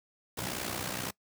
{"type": "noise with amplitude modulation", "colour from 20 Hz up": "pink", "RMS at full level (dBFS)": -32, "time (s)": [0.37, 1.11], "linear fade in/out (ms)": 10, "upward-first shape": "sine", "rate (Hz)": 61.8, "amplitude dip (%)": 70, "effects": ["noise-tail reverb RT60 0.1 s tail -22 dB re dry", "high-pass 100 Hz 12 dB/octave"]}